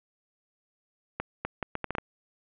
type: accelerating click train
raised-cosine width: 0.5 ms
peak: -15 dBFS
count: 8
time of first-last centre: 1.2-1.984 s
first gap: 250 ms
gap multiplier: 0.71
effects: resampled to 8000 Hz + 9-bit